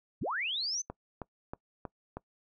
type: linear sweep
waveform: sine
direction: up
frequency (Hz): 52.7 to 6272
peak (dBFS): -31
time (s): 0.21-0.82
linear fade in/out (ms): 10
type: click train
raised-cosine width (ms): 1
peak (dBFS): -24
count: 5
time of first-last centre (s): 0.9-2.17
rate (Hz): 3.15
effects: noise-tail reverb RT60 0.1 s tail -23 dB re dry